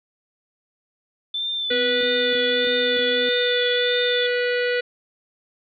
sine tone with vibrato, 3520 Hz, A7, in tune, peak -23 dBFS, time 1.34-4.27 s, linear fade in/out 5 ms, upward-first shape sine, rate 1.6 Hz, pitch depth 37 cents each way
harmonic tone, 489.7 Hz, B4, 15 cents flat, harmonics 1 / 3 / 4 / 5 / 6 / 7 / 8 / 9, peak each -21 / -27 / -28 / -33 / -34 / -39 / -40 / -38 dBFS, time 1.7-4.81 s, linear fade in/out 10 ms
triangle tone bursts, 254.4 Hz, C4, 48 cents flat, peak -29 dBFS, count 5, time 1.71-3.29 s, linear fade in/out 0 ms, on 300 ms, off 20 ms
effects none

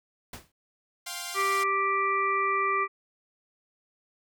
pink noise with exponential decay, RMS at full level -37 dBFS, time 0.33-0.52 s, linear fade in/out 5 ms, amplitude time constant 41 ms
5% pulse chord, F suspended second, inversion none, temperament equal with one note detuned, 698.5 / 784 / 1052 Hz, F5 / G5 / C6, 0 / 0 / +9 cents, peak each -26 / -29 / -27 dBFS, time 1.06-1.64 s, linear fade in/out 10 ms
harmonic tone, 392 Hz, G4, in tune, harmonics 1 / 3 / 5 / 6, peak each -32 / -25 / -32 / -33 dBFS, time 1.34-2.88 s, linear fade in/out 50 ms
effects none

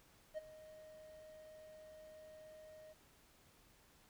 triangle tone with ADSR envelope, 622.3 Hz, D#5, in tune, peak -37 dBFS, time 0.34-2.94 s, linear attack 36 ms, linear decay 19 ms, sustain -16 dB, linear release 24 ms, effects pink hiss -68 dBFS RMS until 4.09 s

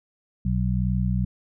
harmonic tone, 62 Hz, B1, 7 cents sharp, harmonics 1 / 2 / 3, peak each -25 / -25 / -25 dBFS, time 0.45-1.25 s, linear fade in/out 5 ms, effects none

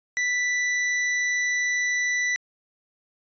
45% pulse tone, 1975.5 Hz, B6, in tune, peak -22 dBFS, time 0.17-2.36 s, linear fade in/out 0 ms, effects resampled to 16000 Hz

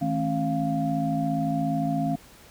sine tone cluster, 158.7 / 216.1 / 270.3 / 695 Hz, D#3 / A3 / C#4 / F5, +35 / -31 / -44 / -9 cents, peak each -28 / -31 / -27 / -29 dBFS, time 0.01-2.16 s, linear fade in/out 10 ms, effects pink hiss -51 dBFS RMS until 2.5 s

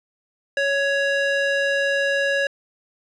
square tone with band-pass filter, 557 Hz, C#5, 8 cents sharp, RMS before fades -21 dBFS, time 0.57-2.47 s, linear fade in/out 2 ms, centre 1700 Hz, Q 1.1, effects resampled to 22050 Hz

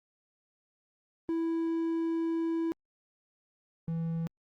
triangle tone pair in turn, 329.6 / 164.8 Hz, E4 / E3, 0 / 0 cents, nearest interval octave, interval 1200 cents, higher first, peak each -26 / -28 dBFS, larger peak first, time 1.29-2.72 / 3.88-4.27 s, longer first, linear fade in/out 0 ms, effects Opus 32 kbps

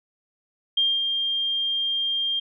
sine tone with ADSR envelope, 3200 Hz, G7, 35 cents sharp, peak -17 dBFS, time 0.77-2.4 s, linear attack 6 ms, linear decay 230 ms, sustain -5 dB, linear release 10 ms, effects none

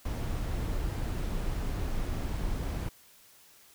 brown noise, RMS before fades -32 dBFS, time 0.05-2.89 s, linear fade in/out 5 ms, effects white hiss -58 dBFS RMS until 3.74 s

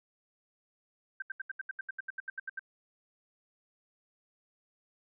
sine tone bursts, 1561 Hz, G6, 8 cents flat, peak -34 dBFS, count 15, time 1.2-2.594 s, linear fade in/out 5 ms, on 22 ms, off 76 ms, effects none

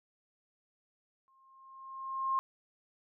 sine tone with exponential growth, 1066 Hz, C6, 32 cents sharp, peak -26 dBFS, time 1.28-2.39 s, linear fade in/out 0 ms, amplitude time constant 240 ms, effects none

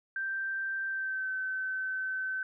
sine tone with pitch glide, 1568 to 1530.4 Hz, G6 to G6, 0 to -42 cents, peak -31 dBFS, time 0.16-2.43 s, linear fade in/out 2 ms, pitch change -42 cents, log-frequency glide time 0.88-1.31 s, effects none

